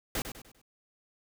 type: noise with echo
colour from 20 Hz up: pink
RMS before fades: -32 dBFS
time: 0.15-0.22 s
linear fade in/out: 2 ms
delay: 99 ms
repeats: 4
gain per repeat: -8 dB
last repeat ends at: 0.616 s
effects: none